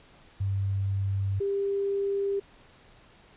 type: tone pair in turn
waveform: sine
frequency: 98 / 397.5 Hz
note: G2 / G4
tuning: 0 / +24 cents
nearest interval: 2 octaves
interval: 2424 cents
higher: second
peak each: -25 dBFS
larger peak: neither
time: 0.4-1.4 / 1.4-2.4 s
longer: neither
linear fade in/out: 10 ms
effects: pink hiss -56 dBFS RMS until 3.36 s + resampled to 8000 Hz